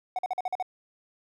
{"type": "tone bursts", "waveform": "triangle", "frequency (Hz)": 740, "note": "F#5", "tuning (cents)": 0, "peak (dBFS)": -24, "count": 7, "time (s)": [0.16, 0.626], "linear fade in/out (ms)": 2, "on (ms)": 28, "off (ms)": 45, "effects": []}